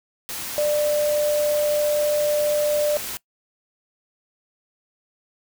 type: tone in noise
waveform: sine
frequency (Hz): 594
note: D5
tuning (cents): +20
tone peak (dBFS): -18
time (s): 0.58-2.97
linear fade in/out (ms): 0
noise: white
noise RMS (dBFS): -31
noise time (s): 0.29-3.17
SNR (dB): +10
effects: noise-tail reverb RT60 0.1 s tail -21 dB re dry